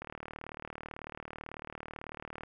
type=click train; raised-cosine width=0.5 ms; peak=-26 dBFS; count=93; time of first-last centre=0.02-2.435 s; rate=38.1 Hz; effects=none